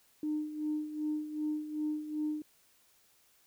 sine tone with tremolo, 303.9 Hz, D#4, 41 cents flat, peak -29 dBFS, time 0.23-2.42 s, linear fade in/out 2 ms, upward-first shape sine, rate 2.6 Hz, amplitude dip 70%, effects tanh soft clip ceiling -25 dBFS + white hiss -67 dBFS RMS until 3.46 s

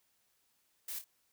blue noise with echo, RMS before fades -41 dBFS, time 0.88-0.99 s, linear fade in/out 5 ms, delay 27 ms, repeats 2, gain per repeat -8 dB, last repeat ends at 1.044 s, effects white hiss -75 dBFS RMS until 1.32 s

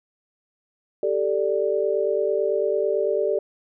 sine chord, G suspended second, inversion none, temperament just, 392 / 441 / 588 Hz, G4 / A4 / D5, 0 / +4 / +2 cents, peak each -24 dBFS, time 1.03-3.39 s, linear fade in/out 2 ms, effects none

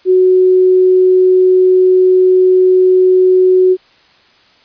sine tone, 370 Hz, F#4, in tune, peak -5 dBFS, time 0.05-3.77 s, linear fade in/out 50 ms, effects white hiss -48 dBFS RMS until 4.64 s + resampled to 11025 Hz

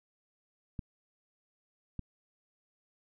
clicks, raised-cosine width 5 ms, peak -25 dBFS, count 2, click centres 0.792 / 1.993 s, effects none

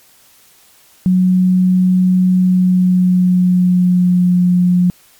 sine tone with pitch glide, 183.7 to 178.88 Hz, F#3 to F3, -12 to +42 cents, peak -8 dBFS, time 1.06-4.9 s, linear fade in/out 0 ms, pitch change -46 cents, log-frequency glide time 2.35-4.37 s, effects white hiss -48 dBFS RMS until 5.19 s + MP3 96 kbps

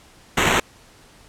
white noise with sample-and-hold, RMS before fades -18 dBFS, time 0.37-0.6 s, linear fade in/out 5 ms, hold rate 4900 Hz, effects pink hiss -50 dBFS RMS until 1.28 s + low-pass 10000 Hz 12 dB/octave

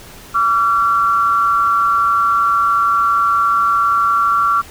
sine tone pair together, 1148.7 / 1366 Hz, D6 / F6, -39 / -39 cents, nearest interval minor third, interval 300 cents, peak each -14 dBFS, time 0.34-4.62 s, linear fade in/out 20 ms, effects pink hiss -38 dBFS RMS until 4.7 s

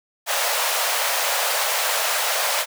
pink high-pass noise, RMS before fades -22 dBFS, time 0.26-2.66 s, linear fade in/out 50 ms, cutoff 530 Hz, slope 48 dB/octave, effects none

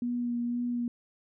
sine tone with vibrato, 240.6 Hz, B3, 45 cents flat, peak -28 dBFS, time 0.02-0.88 s, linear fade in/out 2 ms, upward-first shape sine, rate 2 Hz, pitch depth 16 cents each way, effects none

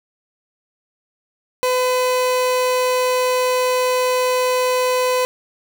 30% pulse tone, 505 Hz, B4, 39 cents sharp, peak -13 dBFS, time 1.63-5.25 s, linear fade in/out 0 ms, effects 8-bit

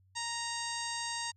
harmonic tone, 932.3 Hz, A#5, in tune, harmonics 1 / 2 / 3 / 4 / 5 / 6 / 7 / 8 / 9, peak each -40 / -42 / -46 / -44 / -42 / -48 / -44 / -48 / -45 dBFS, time 0.15-1.32 s, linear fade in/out 20 ms, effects added 94 Hz sine -63 dBFS peak until 1.36 s

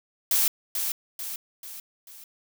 blue noise with echo, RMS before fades -22 dBFS, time 0.31-0.48 s, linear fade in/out 2 ms, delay 440 ms, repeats 4, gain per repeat -6 dB, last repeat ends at 2.24 s, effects none

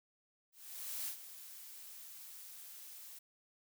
blue noise with ADSR envelope, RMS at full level -40 dBFS, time 0.52-3.19 s, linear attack 550 ms, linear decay 88 ms, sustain -12 dB, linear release 8 ms, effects none

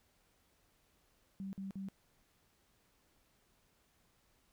sine tone bursts, 193.8 Hz, G3, 20 cents flat, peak -40 dBFS, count 3, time 1.4-1.886 s, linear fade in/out 0 ms, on 130 ms, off 48 ms, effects pink hiss -73 dBFS RMS until 4.52 s

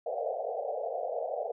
white band-pass noise, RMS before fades -34 dBFS, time 0.06-1.52 s, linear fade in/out 10 ms, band 450 to 750 Hz, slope 96 dB/octave, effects none

